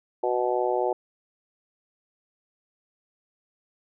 harmonic tone, 123.47 Hz, B2, in tune, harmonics 3 / 4 / 5 / 6 / 7, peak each -27 / -28 / -29 / -30 / -30 dBFS, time 0.23-0.93 s, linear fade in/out 5 ms, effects none

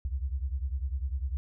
sine beating tone pair, 63.7 / 73.7 Hz, C2 / D2, -46 / +7 cents, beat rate 10 Hz, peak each -31 / -34 dBFS, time 0.05-1.37 s, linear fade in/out 0 ms, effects none

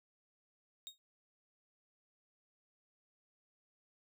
35% pulse tone with exponential decay, 3729 Hz, A#7, in tune, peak -39 dBFS, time 0.87-0.98 s, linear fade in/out 0 ms, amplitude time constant 23 ms, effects none

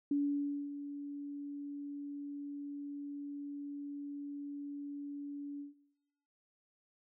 sine tone with ADSR envelope, 286 Hz, D4, 46 cents flat, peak -28 dBFS, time 0.11-5.74 s, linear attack 4 ms, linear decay 580 ms, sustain -12 dB, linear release 140 ms, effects noise-tail reverb RT60 0.9 s tail -19 dB re dry

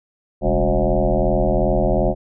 sine tone with frequency modulation, 282.5 Hz, C#4, 33 cents sharp, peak -14 dBFS, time 0.41-2.15 s, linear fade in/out 50 ms, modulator 82.7 Hz, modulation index 5, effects none

